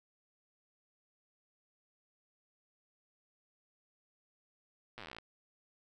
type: slowing click train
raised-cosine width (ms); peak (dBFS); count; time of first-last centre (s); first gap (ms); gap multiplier
0.3; -30; 17; 4.98-5.185; 8; 1.06
effects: none